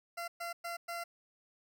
20% pulse tone bursts at uneven times, 685 Hz, F5, 34 cents flat, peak -33 dBFS, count 4, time 0.17-0.28 / 0.4-0.53 / 0.64-0.77 / 0.88-1.04 s, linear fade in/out 10 ms, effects none

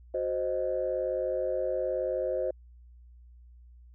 sine chord, C diminished, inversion second, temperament equal, 370 / 523.3 / 622.3 Hz, Gb4 / C5 / Eb5, 0 / 0 / 0 cents, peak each -34 / -29 / -32 dBFS, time 0.14-2.51 s, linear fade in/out 5 ms, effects tanh soft clip ceiling -19 dBFS + added 60 Hz sine -50 dBFS peak until 3.94 s

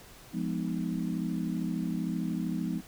sine chord, F half-diminished seventh, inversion none, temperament equal with one note detuned, 174.61 / 207.7 / 250 / 311.1 Hz, F3 / Ab3 / Cb4 / Eb4, 0 / 0 / +21 / 0 cents, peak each -33 / -35 / -35 / -37 dBFS, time 0.32-2.82 s, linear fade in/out 50 ms, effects pink hiss -52 dBFS RMS until 2.87 s

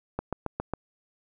click train, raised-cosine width 1 ms, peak -15 dBFS, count 5, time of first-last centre 0.19-0.736 s, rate 7.32 Hz, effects none

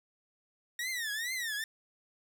sawtooth tone with vibrato, 1865 Hz, A#6, in tune, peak -30 dBFS, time 0.79-1.64 s, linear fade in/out 2 ms, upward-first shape triangle, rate 2.3 Hz, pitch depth 220 cents each way, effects none

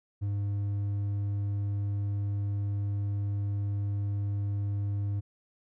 sine tone with hard clipping, 101 Hz, G#2, 48 cents flat, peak -29 dBFS, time 0.21-5.21 s, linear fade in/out 20 ms, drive 3 dB, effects none

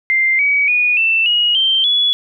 sine tone with pitch steps, 2093 / 2269 / 2460 / 2668 / 2892 / 3136 / 3400 Hz, C7 / C#7 / D#7 / E7 / F#7 / G7 / G#7, 0 / +40 / -20 / +20 / -40 / 0 / +40 cents, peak -11 dBFS, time 0.1-2.13 s, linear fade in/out 0 ms, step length 290 ms, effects none

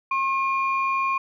sine tone pair together, 1075.8 / 2415 Hz, C6 / D7, +48 / +48 cents, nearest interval octave + major second, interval 1400 cents, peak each -21 / -27 dBFS, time 0.11-1.18 s, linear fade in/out 5 ms, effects tanh soft clip ceiling -13 dBFS

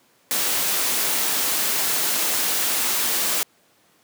white noise, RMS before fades -22 dBFS, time 0.31-3.43 s, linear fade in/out 0 ms, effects pink hiss -59 dBFS RMS until 4.03 s + high-pass 200 Hz 12 dB/octave

